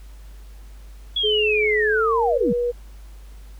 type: linear sweep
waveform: sine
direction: down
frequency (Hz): 3394 to 155.56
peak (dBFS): -19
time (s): 1.16-2.53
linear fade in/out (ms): 5
type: tone with pitch glide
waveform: sine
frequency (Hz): 425.3 to 482.9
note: G#4 to B4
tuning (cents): +41 to -39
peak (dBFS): -19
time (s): 1.23-2.72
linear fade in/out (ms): 20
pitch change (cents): +220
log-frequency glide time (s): 1.87-2.36
effects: added 50 Hz sine -38 dBFS peak until 3.59 s + pink hiss -54 dBFS RMS until 3.59 s